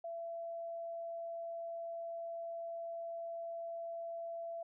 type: tone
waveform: sine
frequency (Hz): 672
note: E5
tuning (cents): +33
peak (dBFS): -40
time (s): 0.04-4.63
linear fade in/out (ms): 5
effects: none